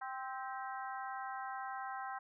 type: harmonic tone with a mistuned harmonic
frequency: 261.6 Hz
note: C4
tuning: in tune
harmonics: 3 / 4 / 5 / 6 / 7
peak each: -43 / -46 / -48 / -48 / -54 dBFS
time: 0.01-2.19 s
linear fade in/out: 10 ms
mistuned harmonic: 7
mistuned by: +69 cents
effects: none